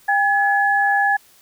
sine tone pair together, 802.3 / 1700 Hz, G5 / G#6, +40 / +40 cents, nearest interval octave + minor second, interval 1300 cents, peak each -17 dBFS, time 0.08-1.17 s, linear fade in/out 10 ms, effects white hiss -52 dBFS RMS until 1.41 s

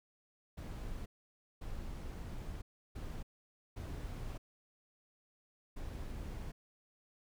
brown noise bursts at uneven times, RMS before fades -43 dBFS, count 5, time 0.57-1.06 / 1.61-2.62 / 2.95-3.23 / 3.76-4.38 / 5.76-6.52 s, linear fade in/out 10 ms, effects none

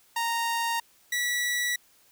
sawtooth tone pair in turn, 928 / 1946.6 Hz, A#5 / B6, -8 / -26 cents, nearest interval octave + minor second, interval 1282 cents, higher second, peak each -22 dBFS, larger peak neither, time 0.16-0.8 / 1.12-1.76 s, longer neither, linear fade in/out 5 ms, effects white hiss -61 dBFS RMS until 2.11 s

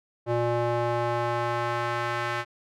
square tone with band-pass filter sweep, 119.1 Hz, A#2, 38 cents sharp, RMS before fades -27 dBFS, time 0.26-2.45 s, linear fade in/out 50 ms, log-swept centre 550 to 1600 Hz, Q 1.2, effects none

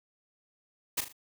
white noise with echo, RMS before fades -29 dBFS, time 0.97-1.01 s, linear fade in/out 10 ms, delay 39 ms, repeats 3, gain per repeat -8 dB, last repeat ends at 1.127 s, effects none

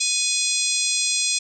harmonic tone with a mistuned harmonic, 829 Hz, G#5, 3 cents flat, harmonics 3 / 4 / 5 / 6 / 7 / 8 / 9 / 10, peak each -28 / -28 / -28 / -28 / -28 / -28 / -28 / -28 dBFS, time 0-1.39 s, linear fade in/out 10 ms, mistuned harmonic 4, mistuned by +52 cents, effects none

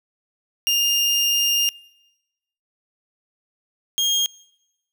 30% pulse tone pair in turn, 2812 / 3239 Hz, F7 / G#7, +11 / -44 cents, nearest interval major second, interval 245 cents, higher second, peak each -14 / -15 dBFS, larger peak first, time 0.67-1.69 / 3.98-4.26 s, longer first, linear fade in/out 0 ms, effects noise-tail reverb RT60 1.0 s tail -25 dB re dry

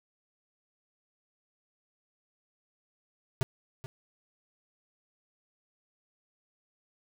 square tone with echo, 130.81 Hz, C3, in tune, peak -25 dBFS, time 3.41-3.43 s, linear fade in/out 0 ms, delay 430 ms, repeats 1, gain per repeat -14 dB, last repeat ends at 3.86 s, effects none

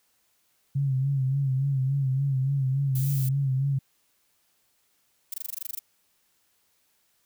sine tone with vibrato, 135.3 Hz, C#3, 42 cents flat, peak -22 dBFS, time 0.75-3.79 s, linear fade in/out 10 ms, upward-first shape sine, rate 3.5 Hz, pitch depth 67 cents each way
violet noise, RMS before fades -36 dBFS, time 2.95-3.29 s, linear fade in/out 5 ms
violet noise bursts, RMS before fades -32 dBFS, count 12, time 5.32-5.792 s, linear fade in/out 5 ms, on 21 ms, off 20 ms
effects white hiss -69 dBFS RMS until 7.25 s

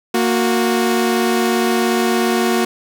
sawtooth tone pair together, 231.8 / 366.1 Hz, A#3 / F#4, -10 / -18 cents, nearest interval minor sixth, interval 792 cents, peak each -13 dBFS, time 0.14-2.65 s, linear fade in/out 5 ms, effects none

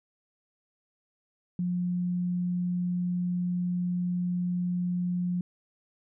sine tone, 178 Hz, F3, 33 cents sharp, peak -26 dBFS, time 1.59-5.41 s, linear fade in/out 2 ms, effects none

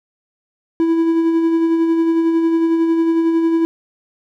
triangle tone with tremolo, 329.6 Hz, E4, in tune, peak -9 dBFS, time 0.8-3.65 s, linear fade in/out 0 ms, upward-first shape sine, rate 11 Hz, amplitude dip 35%, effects none

